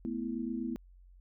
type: chord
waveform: sine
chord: A suspended second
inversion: none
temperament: equal with one note detuned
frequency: 220 / 248.1 / 329.6 Hz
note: A3 / B3 / E4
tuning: 0 / +8 / 0 cents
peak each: -38 / -36 / -39 dBFS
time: 0.05-0.76 s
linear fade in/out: 0 ms
effects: added 45 Hz sine -54 dBFS peak until 1.2 s